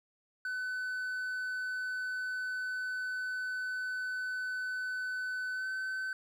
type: tone with pitch glide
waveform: triangle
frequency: 1507 to 1527.2 Hz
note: F#6 to G6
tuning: +31 to -46 cents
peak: -32 dBFS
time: 0.45-6.13 s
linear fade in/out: 2 ms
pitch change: +23 cents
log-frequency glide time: 5.53-5.67 s
effects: none